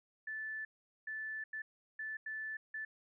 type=tone bursts at uneven times; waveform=sine; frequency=1750 Hz; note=A6; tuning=10 cents flat; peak=-39 dBFS; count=6; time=0.27-0.65 / 1.07-1.44 / 1.53-1.62 / 1.99-2.17 / 2.26-2.57 / 2.74-2.85 s; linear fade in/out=5 ms; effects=none